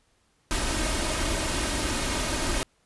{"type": "noise with comb filter", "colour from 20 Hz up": "pink", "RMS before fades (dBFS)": -27, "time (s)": [0.51, 2.63], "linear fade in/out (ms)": 0, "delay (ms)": 3.2, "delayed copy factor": 0.5, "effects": ["pink hiss -67 dBFS RMS until 2.85 s", "resampled to 24000 Hz"]}